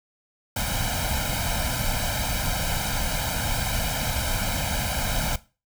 pink noise with comb filter, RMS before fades -26 dBFS, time 0.56-5.36 s, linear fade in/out 5 ms, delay 1.3 ms, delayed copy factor +1, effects noise-tail reverb RT60 0.3 s tail -17 dB re dry

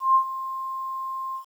sine tone with ADSR envelope, 1057 Hz, C6, 17 cents sharp, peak -13 dBFS, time 0-1.45 s, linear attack 150 ms, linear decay 87 ms, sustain -15 dB, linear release 98 ms, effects 9-bit

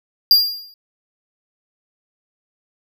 square tone with exponential decay, 4797 Hz, D8, 36 cents sharp, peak -6 dBFS, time 0.31-0.74 s, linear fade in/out 1 ms, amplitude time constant 93 ms, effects none

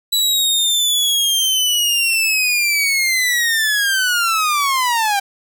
sawtooth linear sweep, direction down, 3951 to 780 Hz, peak -11 dBFS, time 0.12-5.2 s, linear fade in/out 10 ms, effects none

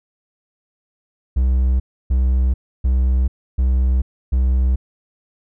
triangle tone bursts, 63.8 Hz, C2, 43 cents flat, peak -11 dBFS, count 5, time 1.36-4.76 s, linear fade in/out 10 ms, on 440 ms, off 300 ms, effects none

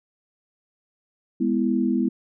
sine chord, E major, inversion first, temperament just, 206 / 247.2 / 329.6 Hz, G#3 / B3 / E4, -14 / +2 / 0 cents, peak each -24 / -22 / -25 dBFS, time 1.4-2.09 s, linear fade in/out 10 ms, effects none

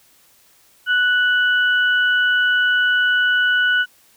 sine tone pair together, 1480 / 2960 Hz, F#6 / F#7, 0 / 0 cents, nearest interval octave, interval 1200 cents, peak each -14 / -23 dBFS, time 0.86-3.86 s, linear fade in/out 50 ms, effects white hiss -54 dBFS RMS until 4.16 s

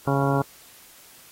harmonic tone, 138.59 Hz, C#3, in tune, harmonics 1 / 2 / 3 / 4 / 5 / 6 / 7 / 8 / 10, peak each -23 / -26 / -28 / -29 / -30 / -31 / -31 / -32 / -33 dBFS, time 0.07-0.42 s, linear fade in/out 5 ms, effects white hiss -50 dBFS RMS until 1.31 s + AAC 48 kbps

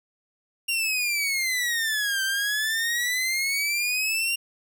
sawtooth exponential two-way sweep, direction down then up, 2792 to 1554 to 2792 Hz, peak -20 dBFS, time 0.68-4.36 s, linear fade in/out 10 ms, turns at 2.23 s, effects none

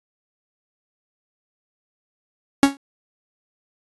45% pulse tone with exponential decay, 277.2 Hz, C#4, in tune, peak -7 dBFS, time 2.63-2.77 s, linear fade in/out 1 ms, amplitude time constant 30 ms, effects AAC 32 kbps

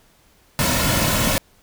pink noise with comb filter, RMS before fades -19 dBFS, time 0.59-1.38 s, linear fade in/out 0 ms, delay 2.5 ms, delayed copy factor -0.6, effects pink hiss -56 dBFS RMS until 1.62 s

